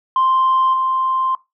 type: tone with level steps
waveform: sine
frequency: 1046.5 Hz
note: C6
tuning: in tune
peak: -11 / -15 dBFS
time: 0.16-1.35 s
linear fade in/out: 2 ms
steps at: 0.73 s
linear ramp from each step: 10 ms
effects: noise-tail reverb RT60 0.2 s tail -19 dB re dry + tanh soft clip ceiling -9 dBFS